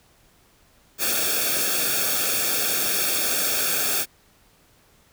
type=noise with comb filter; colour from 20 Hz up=white; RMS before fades=-23 dBFS; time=0.98-4.06 s; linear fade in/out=50 ms; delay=1 ms; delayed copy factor=-0.8; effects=pink hiss -58 dBFS RMS until 5.12 s